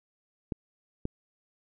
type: clicks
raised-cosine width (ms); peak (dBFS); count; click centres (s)
3; -18; 2; 0.522 / 1.054
effects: none